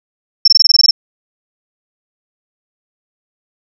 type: tone bursts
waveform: sine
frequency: 5380 Hz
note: E8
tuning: 34 cents sharp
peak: -3 dBFS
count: 10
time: 0.45-0.91 s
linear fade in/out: 5 ms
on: 28 ms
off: 20 ms
effects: none